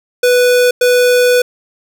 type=tone bursts at uneven times; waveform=square; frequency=493.9 Hz; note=B4; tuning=in tune; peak=-8 dBFS; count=2; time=0.23-0.71 / 0.81-1.42 s; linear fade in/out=5 ms; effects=none